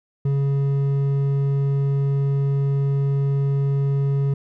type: tone with hard clipping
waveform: triangle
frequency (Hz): 139.1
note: C#3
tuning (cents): +6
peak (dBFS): -19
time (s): 0.25-4.34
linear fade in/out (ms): 5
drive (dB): 9
effects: none